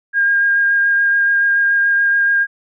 sine tone with vibrato, 1616 Hz, G#6, 48 cents flat, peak -11 dBFS, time 0.13-2.47 s, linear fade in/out 50 ms, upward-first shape sine, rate 7 Hz, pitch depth 10 cents each way, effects none

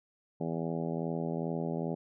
harmonic tone, 82.41 Hz, E2, in tune, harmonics 2 / 3 / 4 / 5 / 6 / 7 / 8 / 9 / 10, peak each -35 / -38 / -41 / -39 / -44 / -42 / -46 / -46 / -49 dBFS, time 0.4-1.95 s, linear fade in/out 10 ms, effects none

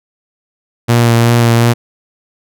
sawtooth tone with vibrato, 117.6 Hz, A#2, 16 cents sharp, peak -3 dBFS, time 0.88-1.74 s, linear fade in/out 20 ms, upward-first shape sine, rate 2.7 Hz, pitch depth 19 cents each way, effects none

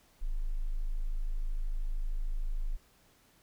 sine tone, 26.54 Hz, G#0, 38 cents sharp, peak -29 dBFS, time 0.21-2.77 s, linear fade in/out 20 ms, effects pink hiss -65 dBFS RMS until 3.42 s

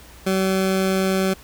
20% pulse tone, 190.2 Hz, F#3, 48 cents sharp, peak -13 dBFS, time 0.26-1.34 s, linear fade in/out 10 ms, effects added 60 Hz sine -46 dBFS peak until 1.43 s + pink hiss -46 dBFS RMS until 1.43 s

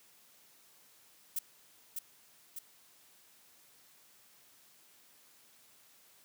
violet noise with echo, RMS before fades -34 dBFS, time 1.36-1.39 s, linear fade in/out 5 ms, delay 600 ms, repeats 2, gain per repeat -4 dB, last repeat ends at 2.59 s, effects white hiss -63 dBFS RMS until 6.24 s + high-pass 100 Hz 12 dB/octave

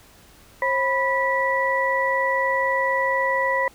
sine tone cluster, 536 / 987 / 1954 Hz, C5 / B5 / B6, +42 / -1 / -19 cents, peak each -24 / -23 / -23 dBFS, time 0.62-3.68 s, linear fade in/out 2 ms, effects pink hiss -51 dBFS RMS until 3.74 s

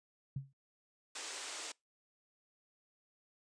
sine tone with exponential decay, 136.4 Hz, C#3, 28 cents flat, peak -33 dBFS, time 0.36-0.53 s, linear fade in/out 5 ms, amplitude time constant 36 ms
white band-pass noise, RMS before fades -45 dBFS, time 1.15-1.72 s, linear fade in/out 5 ms, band 290 to 8700 Hz, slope 48 dB/octave
effects noise-tail reverb RT60 0.2 s tail -25 dB re dry + resampled to 22050 Hz

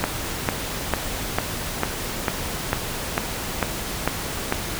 click train, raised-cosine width 0.5 ms, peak -4 dBFS, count 11, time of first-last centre 0.04-4.524 s, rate 2.23 Hz, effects pink hiss -29 dBFS RMS until 4.79 s

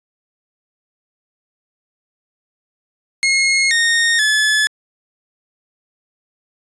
sawtooth tone with pitch steps, 2159 / 1848 / 1721 Hz, C#7 / A#6 / A6, -46 / -16 / -39 cents, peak -9 dBFS, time 3.23-4.67 s, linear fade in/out 0 ms, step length 480 ms, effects resampled to 22050 Hz

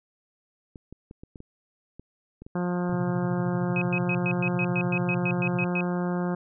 clicks, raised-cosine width 3 ms, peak -29 dBFS, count 10, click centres 0.758 / 0.926 / 1.111 / 1.235 / 1.358 / 1.404 / 1.996 / 2.42 / 2.465 / 2.896 s
harmonic tone, 177.5 Hz, F3, 28 cents sharp, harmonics 1 / 2 / 3 / 4 / 5 / 6 / 7 / 8 / 9, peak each -26 / -32 / -36 / -38 / -40 / -42 / -43 / -44 / -45 dBFS, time 2.55-6.35 s, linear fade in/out 5 ms
sine tone with tremolo, 131.2 Hz, C3, 5 cents sharp, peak -26 dBFS, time 2.92-5.65 s, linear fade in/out 10 ms, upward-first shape sine, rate 13 Hz, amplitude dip 90%
sine tone bursts, 2541 Hz, D#7, 36 cents sharp, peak -26 dBFS, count 13, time 3.76-5.808 s, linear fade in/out 2 ms, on 56 ms, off 110 ms
effects none

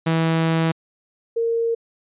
sawtooth / sine tone pair in turn, 163 / 461 Hz, E3 / A#4, -19 / -19 cents, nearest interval octave + tritone, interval 1800 cents, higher second, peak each -13 / -18 dBFS, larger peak first, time 0.06-0.72 / 1.36-1.75 s, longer first, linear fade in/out 10 ms, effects resampled to 8000 Hz

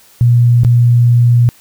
sine tone with dropouts, 120 Hz, B2, 49 cents flat, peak -5 dBFS, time 0.21-1.49 s, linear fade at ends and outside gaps 0 ms, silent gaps 0.635-0.648 s, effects white hiss -45 dBFS RMS until 1.6 s

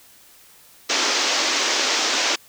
white band-pass noise, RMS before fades -21 dBFS, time 0.89-2.36 s, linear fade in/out 10 ms, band 250 to 6500 Hz, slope 48 dB/octave, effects white hiss -50 dBFS RMS until 2.48 s

